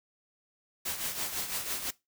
white noise with tremolo, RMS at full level -32 dBFS, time 0.85-1.91 s, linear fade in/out 10 ms, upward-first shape triangle, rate 6 Hz, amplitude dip 65%, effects noise-tail reverb RT60 0.2 s tail -20 dB re dry

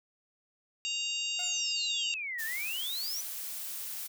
harmonic tone, 932.3 Hz, A#5, in tune, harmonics 3 / 4 / 5 / 6 / 7 / 8, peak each -33 / -40 / -41 / -48 / -46 / -40 dBFS, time 0.85-2.14 s, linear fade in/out 0 ms
sawtooth tone with exponential decay, 719 Hz, F#5, 50 cents flat, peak -37 dBFS, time 1.39-1.73 s, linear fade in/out 2 ms, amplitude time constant 73 ms
sine exponential two-way sweep, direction down then up, 7459 to 1730 to 6040 Hz, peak -34 dBFS, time 1.43-3.21 s, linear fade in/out 5 ms, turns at 2.44 s
blue noise, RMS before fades -39 dBFS, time 2.38-4.08 s, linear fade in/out 20 ms
effects none

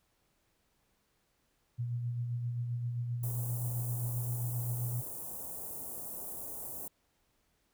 sine tone with tremolo, 120 Hz, B2, 49 cents flat, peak -31 dBFS, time 1.78-5.02 s, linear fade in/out 20 ms, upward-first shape sine, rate 7.6 Hz, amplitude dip 35%
white band-stop noise, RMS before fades -42 dBFS, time 3.23-6.88 s, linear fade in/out 5 ms, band 850 to 9000 Hz, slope 24 dB/octave
effects pink hiss -75 dBFS RMS until 7.73 s

